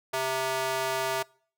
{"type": "tone with high-pass filter", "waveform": "square", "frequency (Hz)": 131.6, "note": "C3", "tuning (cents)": 10, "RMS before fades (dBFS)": -29, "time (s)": [0.13, 1.23], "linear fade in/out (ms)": 10, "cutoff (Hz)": 650, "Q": 1.3, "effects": ["noise-tail reverb RT60 0.5 s tail -25 dB re dry"]}